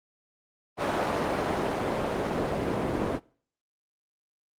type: noise with band-pass filter sweep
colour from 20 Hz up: pink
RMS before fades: -28 dBFS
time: 0.77-3.2 s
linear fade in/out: 50 ms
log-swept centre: 700 to 330 Hz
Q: 0.81
effects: noise-tail reverb RT60 0.5 s tail -24 dB re dry + Opus 32 kbps